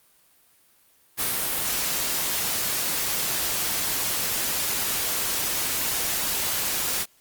white noise with ADSR envelope, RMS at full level -24 dBFS, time 1.17-7.06 s, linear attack 39 ms, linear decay 130 ms, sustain -2 dB, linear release 42 ms, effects white hiss -60 dBFS RMS until 7.2 s + Opus 32 kbps

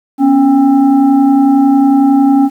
sine tone with frequency modulation, 277.5 Hz, C#4, 2 cents sharp, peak -5 dBFS, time 0.18-2.5 s, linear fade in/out 50 ms, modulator 524 Hz, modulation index 0.65, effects 7-bit

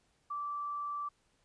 sine tone, 1165 Hz, D6, 14 cents flat, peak -35 dBFS, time 0.3-1.09 s, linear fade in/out 10 ms, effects pink hiss -73 dBFS RMS until 1.44 s + resampled to 22050 Hz

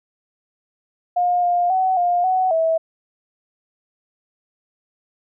sine tone with pitch steps, 712 / 705 / 752 / 706 / 746 / 650 Hz, F5 / F5 / F#5 / F5 / F#5 / E5, +33 / +16 / +28 / +19 / +14 / -24 cents, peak -15 dBFS, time 1.16-2.78 s, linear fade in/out 10 ms, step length 270 ms, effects none

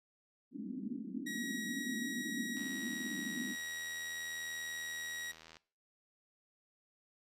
white band-pass noise, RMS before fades -42 dBFS, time 0.51-3.56 s, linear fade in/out 50 ms, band 210 to 280 Hz, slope 48 dB/octave
sawtooth tone, 1907 Hz, A#6, 39 cents sharp, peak -37 dBFS, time 1.26-5.32 s, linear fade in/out 10 ms
click train, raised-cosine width 0.2 ms, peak -36 dBFS, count 243, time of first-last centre 2.57-5.569 s, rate 80.7 Hz
effects noise-tail reverb RT60 0.4 s tail -20 dB re dry + resampled to 32000 Hz

